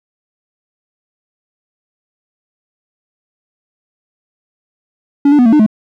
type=tone with pitch steps; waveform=triangle; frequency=283.7 / 294.3 / 246.3 / 225.3 / 301 / 215 Hz; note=C#4 / D4 / B3 / A3 / D4 / A3; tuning=+40 / +4 / -5 / +41 / +43 / -40 cents; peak=-3 dBFS; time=5.25-5.664 s; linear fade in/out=5 ms; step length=69 ms; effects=none